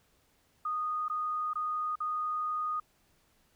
sine tone with dropouts, 1236 Hz, D#6, 12 cents flat, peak -30 dBFS, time 0.65-2.8 s, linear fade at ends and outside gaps 5 ms, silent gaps 1.083-1.098 / 1.534-1.555 / 1.956-2.003 s, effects pink hiss -69 dBFS RMS until 3.55 s

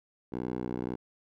10% pulse tone with band-pass filter, 61.74 Hz, B1, in tune, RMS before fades -35 dBFS, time 0.32-0.96 s, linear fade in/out 10 ms, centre 370 Hz, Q 0.98, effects none

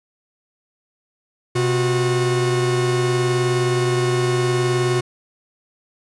45% pulse tone pair together, 127.63 / 363.6 Hz, C3 / F#4, -43 / -30 cents, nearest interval octave + tritone, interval 1813 cents, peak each -20 / -19 dBFS, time 1.55-5.01 s, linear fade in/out 10 ms, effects resampled to 24000 Hz

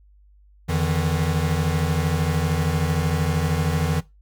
square tone cluster, 84.6 / 149.4 / 162.4 Hz, E2 / D3 / E3, +45 / +30 / -26 cents, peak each -25 dBFS, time 0.68-4.01 s, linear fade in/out 20 ms, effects noise-tail reverb RT60 0.2 s tail -18 dB re dry + added 50 Hz sine -50 dBFS peak until 4.21 s

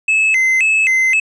triangle tone with vibrato, 2315 Hz, D7, 25 cents flat, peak -9 dBFS, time 0.08-1.2 s, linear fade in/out 5 ms, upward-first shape square, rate 1.9 Hz, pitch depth 200 cents each way, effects resampled to 22050 Hz

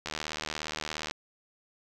click train, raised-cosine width 0.2 ms, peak -16 dBFS, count 82, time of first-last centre 0.06-1.111 s, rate 77.1 Hz, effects none

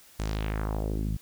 sawtooth tone with low-pass filter sweep, 53 Hz, G#1, 36 cents sharp, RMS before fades -30 dBFS, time 0.19-1.17 s, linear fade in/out 10 ms, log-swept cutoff 8500 to 150 Hz, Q 1.9, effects white hiss -55 dBFS RMS until 1.21 s

